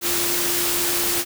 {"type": "tone in noise", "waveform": "sine", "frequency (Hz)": 347.4, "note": "F4", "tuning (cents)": -9, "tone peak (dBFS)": -29, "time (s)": [0.01, 1.25], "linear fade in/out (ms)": 50, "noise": "white", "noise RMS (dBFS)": -22, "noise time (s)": [0.01, 1.25], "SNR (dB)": -10, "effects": []}